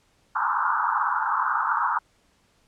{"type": "band-pass noise", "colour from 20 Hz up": "pink", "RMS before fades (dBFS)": -24, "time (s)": [0.35, 1.99], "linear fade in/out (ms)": 10, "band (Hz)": [850, 1500], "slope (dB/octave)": 96, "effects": ["pink hiss -64 dBFS RMS until 2.67 s", "low-pass 9000 Hz 12 dB/octave"]}